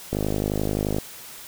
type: click train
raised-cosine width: 2 ms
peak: -11 dBFS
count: 45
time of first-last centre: 0.13-0.984 s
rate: 51.5 Hz
effects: white hiss -41 dBFS RMS until 1.47 s